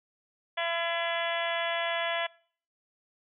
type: harmonic tone with a mistuned harmonic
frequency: 337.2 Hz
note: E4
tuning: 39 cents sharp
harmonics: 2 / 3 / 4 / 5 / 6 / 7 / 8 / 9 / 10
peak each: -32 / -37 / -41 / -35 / -36 / -40 / -44 / -40 / -38 dBFS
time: 0.57-2.27 s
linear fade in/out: 10 ms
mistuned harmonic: 9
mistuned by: -30 cents
effects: noise-tail reverb RT60 0.5 s tail -23 dB re dry